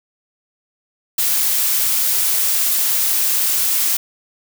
blue noise, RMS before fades -17 dBFS, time 1.18-3.97 s, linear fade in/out 5 ms, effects none

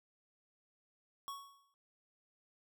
square tone with exponential decay, 1112 Hz, C#6, 5 cents sharp, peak -40 dBFS, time 1.28-1.74 s, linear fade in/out 0 ms, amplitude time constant 100 ms, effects none

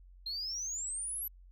sine exponential sweep, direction up, 4133 to 12000 Hz, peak -34 dBFS, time 0.26-1.28 s, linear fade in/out 5 ms, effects tanh soft clip ceiling -32 dBFS + added 45 Hz sine -53 dBFS peak until 1.51 s

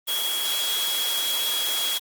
sine tone in noise, 3322 Hz, G#7, in tune, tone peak -25 dBFS, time 0.07-1.99 s, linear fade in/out 20 ms, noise white, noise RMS -28 dBFS, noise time 0.07-1.99 s, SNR 0 dB, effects high-pass 400 Hz 12 dB/octave + Opus 24 kbps

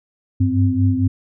sine tone cluster, 96.7 / 101.1 / 259.2 Hz, G2 / G#2 / C4, -23 / -46 / -16 cents, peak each -18 dBFS, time 0.4-1.08 s, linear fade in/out 10 ms, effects none

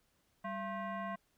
sine tone with frequency modulation, 196 Hz, G3, in tune, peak -37 dBFS, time 0.44-1.16 s, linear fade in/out 10 ms, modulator 875 Hz, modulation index 1.5, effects pink hiss -75 dBFS RMS until 1.37 s

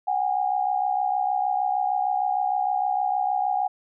sine tone pair together, 744.5 / 811 Hz, F#5 / G#5, +11 / -41 cents, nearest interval minor second, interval 148 cents, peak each -24 dBFS, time 0.07-3.68 s, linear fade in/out 10 ms, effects none

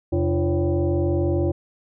sine tone with frequency modulation, 130.81 Hz, C3, in tune, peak -18 dBFS, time 0.12-1.52 s, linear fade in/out 10 ms, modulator 215 Hz, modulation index 1.8, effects none

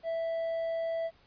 triangle tone, 659.3 Hz, E5, in tune, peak -28 dBFS, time 0.03-1.11 s, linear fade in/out 50 ms, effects pink hiss -63 dBFS RMS until 1.26 s + resampled to 11025 Hz

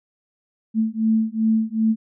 sine beating tone pair, 220 / 222.6 Hz, A3 / A3, 0 / +20 cents, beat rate 2.6 Hz, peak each -20 dBFS, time 0.74-1.96 s, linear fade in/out 50 ms, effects none

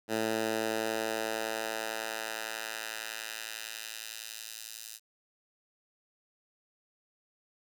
10% pulse tone with high-pass filter sweep, 110.9 Hz, A2, 14 cents sharp, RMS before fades -36 dBFS, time 0.08-5 s, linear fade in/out 50 ms, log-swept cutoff 240 to 5500 Hz, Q 0.76, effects none

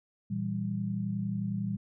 sine chord, E diminished, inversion second, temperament equal, 116.54 / 164.81 / 196 Hz, Bb2 / E3 / G3, 0 / 0 / 0 cents, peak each -35 / -37 / -32 dBFS, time 0.3-1.77 s, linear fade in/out 10 ms, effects none

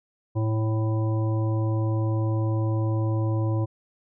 harmonic tone, 110 Hz, A2, in tune, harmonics 1 / 3 / 5 / 7 / 9, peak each -22 / -30 / -35 / -42 / -39 dBFS, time 0.35-3.66 s, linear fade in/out 20 ms, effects none

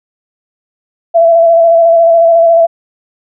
sine tone with vibrato, 669 Hz, E5, 25 cents sharp, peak -3 dBFS, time 1.14-2.67 s, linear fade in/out 20 ms, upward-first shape square, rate 14 Hz, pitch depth 21 cents each way, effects none

